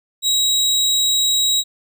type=tone; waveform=30% pulse; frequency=3833 Hz; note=A#7; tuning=47 cents sharp; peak=-12 dBFS; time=0.22-1.64 s; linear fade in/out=50 ms; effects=none

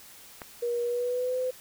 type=click; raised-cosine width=0.5 ms; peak=-23 dBFS; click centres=0.418 s
type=tone with pitch glide; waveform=sine; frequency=477.5 to 508.8 Hz; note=A#4 to C5; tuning=+42 to -48 cents; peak=-26 dBFS; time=0.62-1.51 s; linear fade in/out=10 ms; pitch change=+110 cents; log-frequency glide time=0.83-1.38 s
effects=white hiss -50 dBFS RMS until 1.6 s

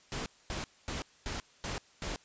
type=noise bursts; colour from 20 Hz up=pink; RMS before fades=-37 dBFS; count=6; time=0.12-2.16 s; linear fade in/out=0 ms; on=140 ms; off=240 ms; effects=white hiss -62 dBFS RMS until 2.24 s + resampled to 16000 Hz

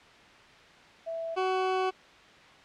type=tone pair in turn; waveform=sine / 20% pulse; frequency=659.3 / 374.6 Hz; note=E5 / F#4; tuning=0 / +21 cents; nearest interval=minor seventh; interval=979 cents; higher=first; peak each=-32 / -21 dBFS; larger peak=second; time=1.06-1.36 / 1.36-1.91 s; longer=second; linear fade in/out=20 ms; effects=white hiss -53 dBFS RMS until 2.64 s + low-pass 3000 Hz 12 dB/octave

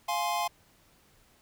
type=chord; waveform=square; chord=F minor; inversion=none; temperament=just; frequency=698.5 / 838.1 / 1047.7 Hz; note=F5 / Ab5 / C6; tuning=0 / +16 / +2 cents; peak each=-33 dBFS; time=0.08-0.48 s; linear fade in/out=10 ms; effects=pink hiss -63 dBFS RMS until 1.41 s

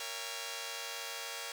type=chord; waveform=5% pulse; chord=A# diminished seventh; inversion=none; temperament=just; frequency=466.2 / 559.4 / 671.3 / 805.5 Hz; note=A#4 / C#5 / E5 / G5; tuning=0 / +16 / +31 / +47 cents; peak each=-33 / -33 / -35 / -34 dBFS; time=0-1.52 s; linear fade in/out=2 ms; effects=none

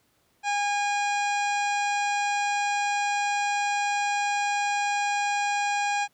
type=harmonic tone with a mistuned harmonic; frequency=817 Hz; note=G#5; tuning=29 cents flat; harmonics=1 / 2 / 3 / 4 / 5 / 6 / 7 / 8 / 9 / 10; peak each=-25 / -32 / -31 / -41 / -41 / -46 / -41 / -51 / -41 / -52 dBFS; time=0.43-6.08 s; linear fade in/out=50 ms; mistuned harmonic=8; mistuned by=-36 cents; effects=pink hiss -67 dBFS RMS until 6.13 s + high-pass 80 Hz 12 dB/octave

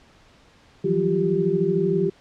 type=tone cluster; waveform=sine; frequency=161.6 / 175.7 / 188.4 / 352.3 / 392.3 Hz; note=E3 / F3 / F#3 / F4 / G4; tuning=-34 / +11 / +32 / +15 / +1 cents; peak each=-27 / -26 / -29 / -26 / -21 dBFS; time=0.84-2.1 s; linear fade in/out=10 ms; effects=pink hiss -54 dBFS RMS until 2.2 s + low-pass 5000 Hz 12 dB/octave

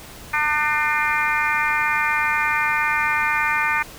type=harmonic tone; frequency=300.7 Hz; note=D4; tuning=41 cents sharp; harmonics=3 / 4 / 5 / 6 / 7 / 8; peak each=-25 / -25 / -25 / -25 / -25 / -25 dBFS; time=0.33-3.83 s; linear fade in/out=10 ms; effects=pink hiss -40 dBFS RMS until 3.98 s

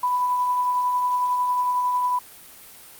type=tone with tremolo; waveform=sine; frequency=992 Hz; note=B5; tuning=7 cents sharp; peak=-18 dBFS; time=0.03-2.19 s; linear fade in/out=5 ms; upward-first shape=triangle; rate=11 Hz; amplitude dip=30%; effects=white hiss -45 dBFS RMS until 2.99 s + Opus 32 kbps

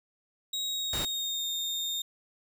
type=tone with pitch glide; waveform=35% pulse; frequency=3800 to 3666 Hz; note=A#7 to A#7; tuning=+33 to -30 cents; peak=-29 dBFS; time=0.53-2.02 s; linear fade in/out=5 ms; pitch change=-63 cents; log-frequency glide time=0.63-1.46 s
type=noise; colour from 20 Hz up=pink; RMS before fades=-35 dBFS; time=0.93-1.05 s; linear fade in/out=2 ms
effects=none

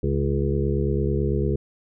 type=harmonic tone with a mistuned harmonic; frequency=69 Hz; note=C#2; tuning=7 cents flat; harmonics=1 / 2 / 3 / 5 / 6 / 7; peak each=-25 / -25 / -29 / -29 / -27 / -33 dBFS; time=0.03-1.56 s; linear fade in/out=5 ms; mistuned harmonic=3; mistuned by=+63 cents; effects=none

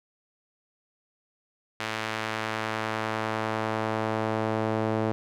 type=tone with band-pass filter sweep; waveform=sawtooth; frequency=110 Hz; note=A2; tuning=in tune; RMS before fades=-29 dBFS; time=1.8-5.12 s; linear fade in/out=0 ms; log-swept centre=2200 to 510 Hz; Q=0.79; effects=none

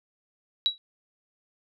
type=tone with exponential decay; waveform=sine; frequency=3888 Hz; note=B7; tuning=28 cents flat; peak=-16 dBFS; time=0.66-0.78 s; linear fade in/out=0 ms; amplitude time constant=25 ms; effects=none

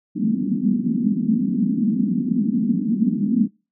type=band-pass noise; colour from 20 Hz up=white; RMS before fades=-20 dBFS; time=0.15-3.48 s; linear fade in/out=20 ms; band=190 to 250 Hz; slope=48 dB/octave; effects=noise-tail reverb RT60 0.3 s tail -24 dB re dry

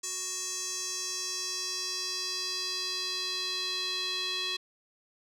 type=tone with band-pass filter sweep; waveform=square; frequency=370 Hz; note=F#4; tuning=in tune; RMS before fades=-34 dBFS; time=0.03-4.57 s; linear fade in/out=10 ms; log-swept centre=6900 to 3700 Hz; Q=3.9; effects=none

